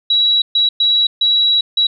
sine tone bursts at uneven times, 3894 Hz, B7, 25 cents flat, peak -10 dBFS, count 5, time 0.1-0.42 / 0.55-0.69 / 0.8-1.07 / 1.21-1.61 / 1.77-1.87 s, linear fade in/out 5 ms, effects none

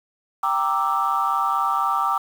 sine chord, E half-diminished seventh, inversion first, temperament equal, 784 / 932.3 / 1174.7 / 1318.5 Hz, G5 / Bb5 / D6 / E6, 0 / 0 / 0 / 0 cents, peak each -25 / -26 / -21 / -25 dBFS, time 0.43-2.18 s, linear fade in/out 5 ms, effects tanh soft clip ceiling -10 dBFS + 7-bit

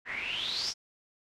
white noise with low-pass filter sweep, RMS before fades -34 dBFS, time 0.05-0.74 s, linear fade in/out 50 ms, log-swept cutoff 1800 to 5700 Hz, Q 9, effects none

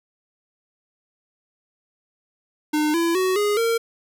square tone with pitch steps, 303 / 336.2 / 373 / 413.9 / 459.3 Hz, D#4 / E4 / F#4 / G#4 / A#4, -46 / +34 / +14 / -6 / -26 cents, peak -19 dBFS, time 2.73-3.78 s, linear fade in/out 10 ms, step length 210 ms, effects none

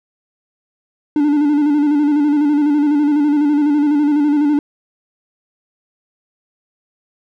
triangle tone with vibrato, 293.7 Hz, D4, in tune, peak -9 dBFS, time 1.16-4.59 s, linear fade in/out 2 ms, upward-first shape square, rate 12 Hz, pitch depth 42 cents each way, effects none

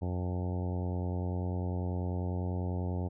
harmonic tone with a mistuned harmonic, 90.1 Hz, F#2, 45 cents flat, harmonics 1 / 2 / 3 / 4 / 5 / 6 / 7 / 8 / 9 / 10, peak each -32 / -38 / -42 / -44 / -46 / -48 / -49 / -50 / -51 / -52 dBFS, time 0.01-3.09 s, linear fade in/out 20 ms, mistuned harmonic 10, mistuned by -23 cents, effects none

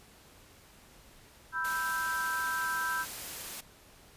sine chord, E minor, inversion second, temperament equal, 987.8 / 1318.5 / 1568 Hz, B5 / E6 / G6, 0 / 0 / 0 cents, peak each -37 / -36 / -32 dBFS, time 1.52-3.06 s, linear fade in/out 50 ms
white noise, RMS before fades -41 dBFS, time 1.64-3.61 s, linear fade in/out 10 ms
effects pink hiss -57 dBFS RMS until 4.16 s + resampled to 32000 Hz

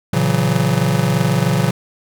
square chord, F# dominant seventh, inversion first, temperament just, 115.62 / 138.75 / 166.5 / 185 Hz, A#2 / C#3 / E3 / F#3, -14 / +2 / +18 / 0 cents, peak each -21 / -19 / -20 / -21 dBFS, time 0.13-1.71 s, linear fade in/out 5 ms, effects none

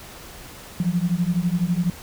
sine beating tone pair, 169.5 / 181.5 Hz, E3 / F#3, +49 / -33 cents, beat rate 12 Hz, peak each -22 dBFS, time 0.8-1.9 s, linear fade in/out 2 ms, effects pink hiss -41 dBFS RMS until 2.02 s

